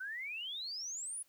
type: exponential sweep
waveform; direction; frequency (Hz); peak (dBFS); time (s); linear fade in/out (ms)
sine; up; 1480 to 10548; -39; 0-1.23; 10
effects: white hiss -71 dBFS RMS until 1.28 s